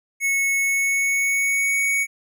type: tone with pitch glide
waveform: square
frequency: 2200 to 2233 Hz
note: C#7 to C#7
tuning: -14 to +12 cents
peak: -19 dBFS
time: 0.2-2.07 s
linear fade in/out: 50 ms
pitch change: +26 cents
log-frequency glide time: 0.58-1.78 s
effects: none